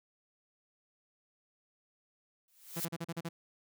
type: noise with exponential growth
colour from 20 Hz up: blue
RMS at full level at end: -34 dBFS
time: 2.48-2.85 s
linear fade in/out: 1 ms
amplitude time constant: 79 ms
type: tone bursts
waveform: sawtooth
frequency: 167.5 Hz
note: E3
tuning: 28 cents sharp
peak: -32 dBFS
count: 7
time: 2.76-3.29 s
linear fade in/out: 10 ms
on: 44 ms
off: 37 ms
effects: none